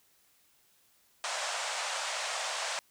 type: band-pass noise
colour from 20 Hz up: pink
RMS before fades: -35 dBFS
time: 1.24-2.79 s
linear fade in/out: 0 ms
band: 580 to 8700 Hz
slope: 48 dB/octave
effects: white hiss -67 dBFS RMS until 2.9 s